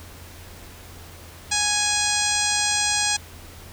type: harmonic tone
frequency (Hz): 830.6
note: G#5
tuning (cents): 0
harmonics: 1 / 2 / 3 / 4 / 5 / 6 / 7 / 8 / 9 / 10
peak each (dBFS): -29 / -29 / -29 / -29 / -29 / -29 / -29 / -29 / -29 / -29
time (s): 1.51-3.17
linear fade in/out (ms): 10
effects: added 85 Hz sine -44 dBFS peak until 3.72 s + pink hiss -44 dBFS RMS until 3.72 s